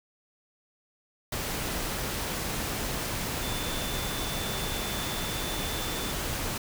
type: tone in noise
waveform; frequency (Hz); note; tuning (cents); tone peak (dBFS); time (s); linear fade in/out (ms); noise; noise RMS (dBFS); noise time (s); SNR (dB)
sine; 3520; A7; 0; -39; 3.42-6.12; 5; pink; -32; 1.32-6.58; -10
effects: none